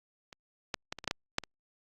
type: clicks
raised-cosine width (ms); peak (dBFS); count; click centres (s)
0.2; -30 / -14 / -18 / -24 / -24 / -12 / -12 / -10 / -26; 9; 0.328 / 0.742 / 0.925 / 0.987 / 1.042 / 1.077 / 1.111 / 1.384 / 1.437
effects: Opus 48 kbps